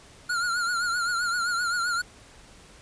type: tone with vibrato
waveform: square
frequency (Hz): 1412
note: F6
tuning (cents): +19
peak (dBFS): -25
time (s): 0.29-2.02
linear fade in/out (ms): 10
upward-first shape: triangle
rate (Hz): 7.7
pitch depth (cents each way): 79
effects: pink hiss -51 dBFS RMS until 2.81 s + resampled to 22050 Hz